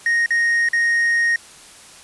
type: tone with dropouts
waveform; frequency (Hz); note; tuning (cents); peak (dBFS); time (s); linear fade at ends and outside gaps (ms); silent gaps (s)
triangle; 1864.7; A#6; 0; -13; 0.06-1.36; 2; 0.261-0.306 / 0.688-0.732
effects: white hiss -43 dBFS RMS until 2.03 s + resampled to 24000 Hz